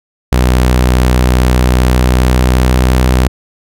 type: tone with pitch glide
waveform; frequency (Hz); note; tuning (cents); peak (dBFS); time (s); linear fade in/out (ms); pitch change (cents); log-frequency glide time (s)
sawtooth; 62.4 to 63.13; B1 to B1; +19 to +39; -3; 0.32-3.28; 5; +20; 1.78-2.96
effects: none